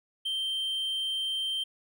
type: tone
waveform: triangle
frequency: 3136 Hz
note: G7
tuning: in tune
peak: -27 dBFS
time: 0.25-1.64 s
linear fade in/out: 10 ms
effects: none